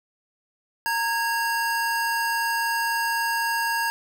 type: tone pair together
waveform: square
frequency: 919.3 / 1646 Hz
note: A#5 / G#6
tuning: -24 / -16 cents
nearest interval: minor seventh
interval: 1008 cents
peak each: -26 dBFS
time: 0.86-3.9 s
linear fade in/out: 0 ms
effects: none